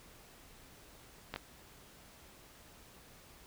clicks, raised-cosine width 0.3 ms, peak -22 dBFS, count 2, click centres 1.34 / 1.361 s, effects pink hiss -58 dBFS RMS until 3.46 s

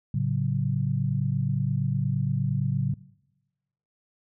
sine chord, F# minor, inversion first, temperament equal, 110 / 138.59 / 185 Hz, A2 / C#3 / F#3, 0 / 0 / 0 cents, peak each -28 / -25 / -30 dBFS, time 0.14-2.94 s, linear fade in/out 5 ms, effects noise-tail reverb RT60 1.0 s tail -21 dB re dry

